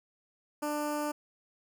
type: tone with notch filter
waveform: 15% pulse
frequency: 296.8 Hz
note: D4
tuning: 18 cents sharp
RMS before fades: -33 dBFS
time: 0.62-1.12 s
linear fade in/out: 10 ms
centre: 3500 Hz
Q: 0.95
effects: none